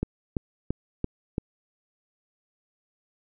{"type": "click train", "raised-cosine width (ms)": 3, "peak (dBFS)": -13, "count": 5, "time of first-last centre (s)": [0.03, 1.381], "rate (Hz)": 2.96, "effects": []}